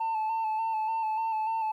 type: tone with vibrato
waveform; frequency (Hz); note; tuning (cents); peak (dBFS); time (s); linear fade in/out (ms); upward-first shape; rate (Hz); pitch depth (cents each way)
sine; 884; A5; +8; -24; 0-1.72; 10; square; 3.4; 28
effects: tanh soft clip ceiling -26 dBFS + 11-bit